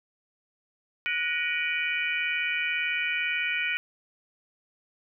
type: tone cluster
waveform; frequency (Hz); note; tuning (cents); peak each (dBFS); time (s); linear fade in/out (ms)
sine; 1468 / 1885 / 2289 / 2447 / 2973; F#6 / A#6 / D7 / D#7 / F#7; -14 / +19 / -45 / -29 / +8; -32 / -33 / -32 / -30 / -35; 1.06-3.77; 0
effects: none